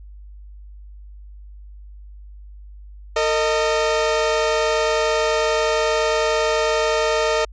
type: tone pair together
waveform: sawtooth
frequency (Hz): 452.8 / 620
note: A4 / D#5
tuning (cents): +50 / -6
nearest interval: perfect fourth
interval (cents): 544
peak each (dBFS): -16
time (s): 3.16-7.45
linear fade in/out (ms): 5
effects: added 50 Hz sine -37 dBFS peak until 7.52 s + resampled to 16000 Hz